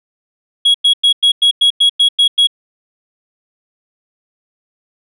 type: tone bursts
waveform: sine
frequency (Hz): 3322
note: G#7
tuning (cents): 0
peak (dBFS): -4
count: 10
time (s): 0.65-2.472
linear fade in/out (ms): 10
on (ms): 94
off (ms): 98
effects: tanh soft clip ceiling -6 dBFS